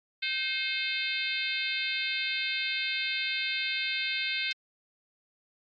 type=harmonic tone with a mistuned harmonic; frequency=518 Hz; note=C5; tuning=17 cents flat; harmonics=3 / 4 / 5 / 6 / 7 / 8 / 9; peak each=-38 / -34 / -34 / -39 / -35 / -38 / -43 dBFS; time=0.22-4.53 s; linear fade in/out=10 ms; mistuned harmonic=4; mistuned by=+55 cents; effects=AAC 48 kbps